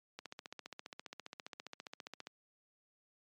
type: click train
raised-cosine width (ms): 0.2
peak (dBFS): -28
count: 32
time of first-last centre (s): 0.19-2.271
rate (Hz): 14.9
effects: high-pass 200 Hz 12 dB/octave + MP3 96 kbps